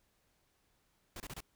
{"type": "noise bursts", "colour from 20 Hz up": "pink", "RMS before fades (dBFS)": -45, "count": 4, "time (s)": [1.16, 1.405], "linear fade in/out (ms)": 2, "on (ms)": 41, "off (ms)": 27, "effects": ["pink hiss -75 dBFS RMS until 1.55 s"]}